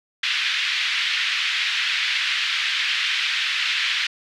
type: band-pass noise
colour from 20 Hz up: white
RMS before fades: -23 dBFS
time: 0.23-4.07 s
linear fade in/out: 5 ms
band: 1700 to 3600 Hz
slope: 24 dB/octave
effects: none